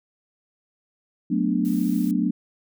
sine chord, B minor seventh, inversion second, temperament equal, 185 / 220 / 246.9 / 293.7 Hz, F#3 / A3 / B3 / D4, 0 / 0 / 0 / 0 cents, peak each -25 dBFS, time 1.3-2.31 s, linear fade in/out 10 ms
blue noise, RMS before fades -43 dBFS, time 1.65-2.11 s, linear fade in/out 0 ms
effects none

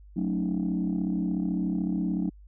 sine chord, D# half-diminished seventh, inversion first, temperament equal with one note detuned, 183.72 / 220 / 277.2 / 311.1 Hz, F#3 / A3 / C#4 / D#4, -12 / 0 / 0 / 0 cents, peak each -27 / -31 / -32 / -31 dBFS, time 0.16-2.3 s, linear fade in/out 10 ms, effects tanh soft clip ceiling -19 dBFS + added 50 Hz sine -47 dBFS peak until 2.47 s

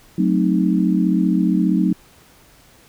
sine chord, F# diminished seventh, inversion none, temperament equal, 185 / 220 / 261.6 / 311.1 Hz, F#3 / A3 / C4 / Eb4, 0 / 0 / 0 / 0 cents, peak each -17 / -21 / -22 / -20 dBFS, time 0.18-1.93 s, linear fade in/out 5 ms, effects pink hiss -50 dBFS RMS until 2.88 s

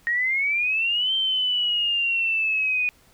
sine exponential two-way sweep, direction up then down, 1864.7 to 3136 to 2467 Hz, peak -20 dBFS, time 0.07-2.89 s, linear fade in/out 0 ms, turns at 1.14 s, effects pink hiss -57 dBFS RMS until 3.13 s

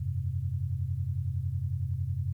sine chord, F suspended second, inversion none, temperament just, 87.31 / 98.22 / 130.96 Hz, F2 / G2 / C3, 0 / +4 / +2 cents, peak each -33 dBFS, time 0-2.33 s, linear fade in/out 10 ms, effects 11-bit

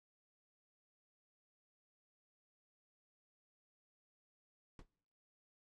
brown noise with exponential decay, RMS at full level -44 dBFS, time 4.79-4.87 s, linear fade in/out 1 ms, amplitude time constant 17 ms, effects noise-tail reverb RT60 0.8 s tail -24 dB re dry + low-pass 7000 Hz 12 dB/octave

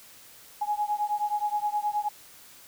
sine beating tone pair, 830.6 / 840.1 Hz, G#5 / G#5, 0 / +20 cents, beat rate 9.5 Hz, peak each -28 / -29 dBFS, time 0.61-2.09 s, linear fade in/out 10 ms, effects white hiss -51 dBFS RMS until 2.67 s

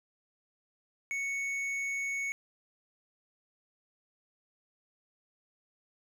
sine tone with hard clipping, 2217 Hz, C#7, in tune, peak -33 dBFS, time 1.11-2.32 s, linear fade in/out 0 ms, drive 6 dB, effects none

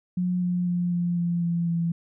sine tone with pitch steps, 180 / 178.04 / 176.09 / 174.17 / 172.27 / 170.39 / 168.53 Hz, F#3 / F3 / F3 / F3 / F3 / F3 / E3, -47 / +34 / +15 / -4 / -23 / -42 / +39 cents, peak -22 dBFS, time 0.17-1.92 s, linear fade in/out 5 ms, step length 250 ms, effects none

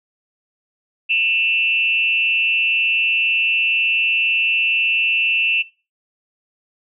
sine tone with frequency modulation, 2678 Hz, E7, 27 cents sharp, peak -14 dBFS, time 1.09-5.63 s, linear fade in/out 20 ms, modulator 219 Hz, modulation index 0.57, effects noise-tail reverb RT60 0.3 s tail -21 dB re dry

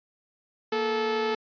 sawtooth tone pair together, 233.8 / 435.2 Hz, A#3 / A4, +5 / -19 cents, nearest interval major seventh, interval 1076 cents, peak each -30 / -21 dBFS, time 0.72-1.35 s, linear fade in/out 5 ms, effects resampled to 11025 Hz

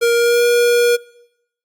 square tone with pitch glide, 469.9 to 478.7 Hz, A#4 to A#4, +14 to +46 cents, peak -12 dBFS, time 0.01-0.97 s, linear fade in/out 20 ms, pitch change +32 cents, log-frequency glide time 0.13-0.44 s, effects noise-tail reverb RT60 0.8 s tail -22 dB re dry + Opus 48 kbps

